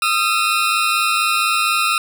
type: tone pair together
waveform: 20% pulse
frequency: 1244.5 / 1348.7 Hz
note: D#6 / E6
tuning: 0 / +39 cents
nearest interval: minor second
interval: 139 cents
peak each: -13 dBFS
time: 0.02-1.98 s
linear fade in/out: 2 ms
effects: none